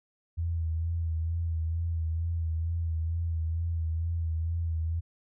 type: tone with vibrato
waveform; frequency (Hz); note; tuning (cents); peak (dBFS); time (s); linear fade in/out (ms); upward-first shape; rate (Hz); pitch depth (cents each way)
sine; 82.41; E2; 0; -27; 0.37-5.01; 20; sine; 2.2; 40
effects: none